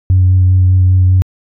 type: tone with vibrato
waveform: sine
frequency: 92.3 Hz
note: F#2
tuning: 4 cents flat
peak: -4 dBFS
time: 0.1-1.22 s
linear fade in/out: 0 ms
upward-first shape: sine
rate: 5 Hz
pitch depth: 15 cents each way
effects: tanh soft clip ceiling -2 dBFS